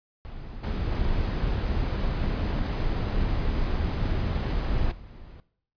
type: noise with level steps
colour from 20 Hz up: brown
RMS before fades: -39 / -28 / -26 / -45 dBFS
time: 0.25-5.4 s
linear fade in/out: 0 ms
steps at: 0.63 / 0.91 / 4.91 s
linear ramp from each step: 10 ms
effects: noise-tail reverb RT60 0.6 s tail -17 dB re dry + resampled to 11025 Hz